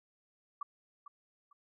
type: tone with echo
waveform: sine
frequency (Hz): 1151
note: D6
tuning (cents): -35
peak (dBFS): -35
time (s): 0.61-0.63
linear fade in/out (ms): 5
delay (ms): 450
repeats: 2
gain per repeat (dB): -12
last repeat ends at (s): 1.53
effects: none